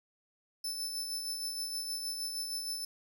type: tone with tremolo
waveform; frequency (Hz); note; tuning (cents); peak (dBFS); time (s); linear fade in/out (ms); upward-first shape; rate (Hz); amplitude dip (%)
sawtooth; 5274; E8; 0; -31; 0.64-2.85; 5; sine; 6.4; 40
effects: none